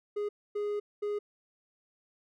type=tone bursts at uneven times; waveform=triangle; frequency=413.9 Hz; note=G#4; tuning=6 cents flat; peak=-28 dBFS; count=3; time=0.16-0.29 / 0.55-0.8 / 1.02-1.19 s; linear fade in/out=10 ms; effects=none